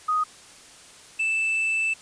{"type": "tone pair in turn", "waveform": ["sine", "triangle"], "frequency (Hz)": [1247, 2642], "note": ["D#6", "E7"], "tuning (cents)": [3, 3], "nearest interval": "octave + minor second", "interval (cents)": 1300, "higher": "second", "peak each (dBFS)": -20, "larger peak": "neither", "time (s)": [[0.08, 0.24], [1.19, 1.94]], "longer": "second", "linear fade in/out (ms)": 10, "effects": ["white hiss -48 dBFS RMS until 2.01 s", "resampled to 22050 Hz"]}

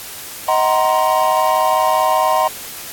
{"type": "chord", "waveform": "triangle", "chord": "C half-diminished seventh", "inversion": "first", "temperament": "just", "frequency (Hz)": [627.9, 753.5, 941.9, 1046.5], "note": ["Eb5", "Gb5", "Bb5", "C6"], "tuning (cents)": [16, 31, 18, 0], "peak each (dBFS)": -16, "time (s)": [0.48, 2.48], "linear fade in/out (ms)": 5, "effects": ["white hiss -31 dBFS RMS until 2.92 s", "AAC 64 kbps"]}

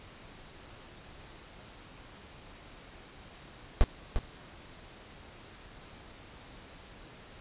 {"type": "noise with echo", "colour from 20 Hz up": "brown", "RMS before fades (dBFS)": -19, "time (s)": [3.81, 3.84], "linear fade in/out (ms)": 0, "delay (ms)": 350, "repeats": 1, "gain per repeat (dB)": -8, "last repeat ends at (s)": 4.19, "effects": ["pink hiss -51 dBFS RMS until 7.4 s", "resampled to 8000 Hz"]}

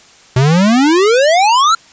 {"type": "exponential sweep", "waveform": "square", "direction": "up", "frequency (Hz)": [123.47, 1387], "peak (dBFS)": -8, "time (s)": [0.36, 1.75], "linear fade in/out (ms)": 5, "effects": ["white hiss -43 dBFS RMS until 1.92 s", "resampled to 16000 Hz"]}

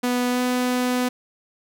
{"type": "tone with pitch glide", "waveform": "sawtooth", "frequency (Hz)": [246.9, 249.5], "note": ["B3", "B3"], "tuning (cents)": [0, 18], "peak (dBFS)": -16, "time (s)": [0.03, 1.09], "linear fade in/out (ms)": 10, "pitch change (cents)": 18, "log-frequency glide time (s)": [0.3, 0.4], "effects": []}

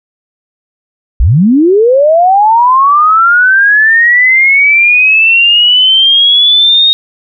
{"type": "linear sweep", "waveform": "sine", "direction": "up", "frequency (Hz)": [45, 3742], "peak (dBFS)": -3, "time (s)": [1.2, 6.93], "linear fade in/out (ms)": 0, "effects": []}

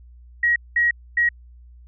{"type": "tone bursts at uneven times", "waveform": "sine", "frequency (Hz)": 1900, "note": "A#6", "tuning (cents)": 33, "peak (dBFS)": -15, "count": 3, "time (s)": [[0.43, 0.56], [0.76, 0.91], [1.17, 1.29]], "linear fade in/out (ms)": 5, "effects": ["added 60 Hz sine -43 dBFS peak until 1.87 s"]}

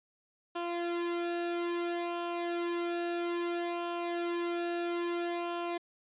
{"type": "tone with flanger", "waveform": "sawtooth", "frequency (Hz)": 345, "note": "F4", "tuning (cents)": -21, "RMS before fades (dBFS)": -34, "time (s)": [0.55, 5.78], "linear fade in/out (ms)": 10, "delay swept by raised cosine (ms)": [0.49, 1.99], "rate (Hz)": 0.6, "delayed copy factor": -0.7, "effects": ["resampled to 8000 Hz"]}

